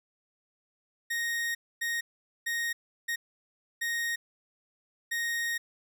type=tone bursts at uneven times; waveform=40% pulse; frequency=1864.7 Hz; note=A#6; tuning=in tune; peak=-28 dBFS; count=6; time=1.1-1.55 / 1.81-2.01 / 2.46-2.73 / 3.08-3.16 / 3.81-4.16 / 5.11-5.58 s; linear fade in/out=10 ms; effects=none